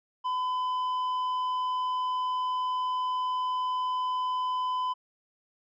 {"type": "tone with tanh clipping", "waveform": "triangle", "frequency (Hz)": 1009, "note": "B5", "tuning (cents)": 37, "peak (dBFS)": -28, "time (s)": [0.24, 4.94], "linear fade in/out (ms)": 20, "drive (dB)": 10, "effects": []}